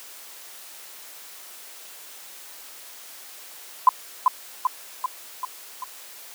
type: tone with echo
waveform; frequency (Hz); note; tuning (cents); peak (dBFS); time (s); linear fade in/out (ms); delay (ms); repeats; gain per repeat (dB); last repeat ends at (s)
sine; 1016; B5; +49; -8; 3.87-3.89; 2; 390; 5; -4; 5.84
effects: white hiss -43 dBFS RMS until 6.34 s + high-pass 400 Hz 12 dB/octave